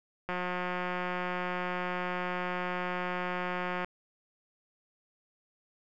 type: click train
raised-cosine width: 0.5 ms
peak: -19 dBFS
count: 641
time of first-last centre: 0.29-3.846 s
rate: 180 Hz
effects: none